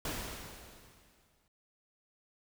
pink noise with exponential decay, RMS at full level -36 dBFS, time 0.05-1.48 s, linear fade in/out 2 ms, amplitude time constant 310 ms, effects none

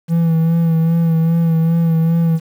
triangle tone with vibrato, 164.81 Hz, E3, in tune, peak -9 dBFS, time 0.08-2.4 s, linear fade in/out 50 ms, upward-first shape sine, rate 2.5 Hz, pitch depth 31 cents each way, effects 7-bit

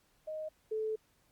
sine tone pair in turn, 622.3 / 435.9 Hz, D#5 / A4, 0 / -16 cents, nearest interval tritone, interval 616 cents, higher first, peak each -37 / -32 dBFS, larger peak second, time 0.27-0.49 / 0.71-0.96 s, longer second, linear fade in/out 10 ms, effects pink hiss -71 dBFS RMS until 1.31 s + Opus 48 kbps

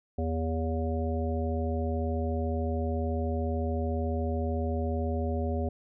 harmonic tone with a mistuned harmonic, 81 Hz, E2, 30 cents flat, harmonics 1 / 3 / 5 / 7 / 9, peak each -29 / -34 / -36 / -37 / -39 dBFS, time 0.18-5.69 s, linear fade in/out 5 ms, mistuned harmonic 9, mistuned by -33 cents, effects none

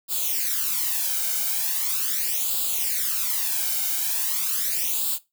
blue noise with flanger, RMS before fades -25 dBFS, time 0.08-5.19 s, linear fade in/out 50 ms, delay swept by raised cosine 0.25 to 1.35 ms, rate 0.4 Hz, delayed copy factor +0.8, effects noise-tail reverb RT60 0.2 s tail -17 dB re dry

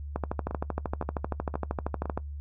two click trains, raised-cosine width 1 ms, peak -15 / -20 dBFS, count 27 / 4, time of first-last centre 0.16-2.176 / 0.51-2.056 s, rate 12.9 / 1.94 Hz, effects noise-tail reverb RT60 0.1 s tail -20 dB re dry + added 72 Hz sine -35 dBFS peak until 2.4 s

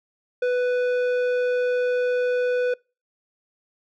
square tone with low-pass filter, 495.7 Hz, B4, 6 cents sharp, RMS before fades -22 dBFS, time 0.42-2.74 s, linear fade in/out 5 ms, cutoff 1900 Hz, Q 0.65, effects noise-tail reverb RT60 0.3 s tail -26 dB re dry

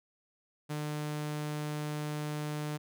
sawtooth tone, 150 Hz, D3, 37 cents sharp, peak -30 dBFS, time 0.69-2.78 s, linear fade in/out 20 ms, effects none

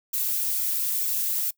violet noise with flanger, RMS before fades -26 dBFS, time 0.13-1.51 s, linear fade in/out 10 ms, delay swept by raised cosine 1 to 6.3 ms, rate 2.2 Hz, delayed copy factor -0.7, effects noise-tail reverb RT60 0.1 s tail -22 dB re dry

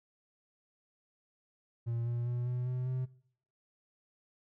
triangle tone with pitch steps, 117.2 / 119.39 / 121.61 / 123.88 / 126.19 / 128.55 Hz, A#2 / A#2 / B2 / B2 / B2 / C3, +10 / +42 / -26 / +6 / +38 / -30 cents, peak -30 dBFS, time 1.86-3.06 s, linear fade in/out 20 ms, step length 200 ms, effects noise-tail reverb RT60 0.6 s tail -19 dB re dry

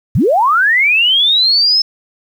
sine linear sweep, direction up, 77.78 to 5274 Hz, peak -8 dBFS, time 0.15-1.82 s, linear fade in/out 5 ms, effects 7-bit

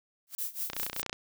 blue noise with exponential growth, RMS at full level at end -36 dBFS, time 0.27-0.35 s, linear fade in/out 0 ms, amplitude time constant 17 ms
violet noise with tremolo, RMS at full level -33 dBFS, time 0.38-1.02 s, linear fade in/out 5 ms, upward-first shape sine, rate 5.1 Hz, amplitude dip 90%
click train, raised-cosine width 0.2 ms, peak -17 dBFS, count 14, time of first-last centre 0.7-1.129 s, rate 30.3 Hz
effects none

